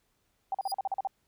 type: tone bursts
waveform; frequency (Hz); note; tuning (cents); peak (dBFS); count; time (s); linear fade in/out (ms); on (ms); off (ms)
sine; 778; G5; -13; -27; 9; 0.52-1.073; 2; 25; 41
type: tone with exponential growth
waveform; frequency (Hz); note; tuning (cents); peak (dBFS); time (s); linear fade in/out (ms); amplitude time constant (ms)
sawtooth; 4888; D#8; -32; -29; 0.6-0.72; 5; 24
effects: pink hiss -74 dBFS RMS until 1.27 s